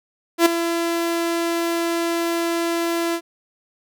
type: tone with ADSR envelope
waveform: sawtooth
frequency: 337.3 Hz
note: E4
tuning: 40 cents sharp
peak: -5 dBFS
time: 0.38-3.21 s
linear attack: 78 ms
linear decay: 8 ms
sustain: -11 dB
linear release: 68 ms
effects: none